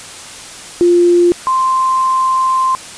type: tone pair in turn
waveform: sine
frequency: 349.2 / 1044.5 Hz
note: F4 / C6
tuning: 0 / -3 cents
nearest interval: octave + perfect fifth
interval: 1897 cents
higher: second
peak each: -6 / -10 dBFS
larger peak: first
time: 0.81-1.32 / 1.47-2.75 s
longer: second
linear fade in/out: 0 ms
effects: white hiss -31 dBFS RMS until 2.97 s + resampled to 22050 Hz